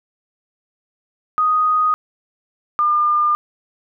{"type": "tone pair in turn", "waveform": "sine", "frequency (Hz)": [1244.5, 1204.2], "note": ["D#6", "D6"], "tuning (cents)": [0, 43], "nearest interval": "minor second", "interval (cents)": 57, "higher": "first", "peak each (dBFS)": -13, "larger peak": "neither", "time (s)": [[1.38, 1.94], [2.79, 3.35]], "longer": "neither", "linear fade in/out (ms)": 0, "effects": []}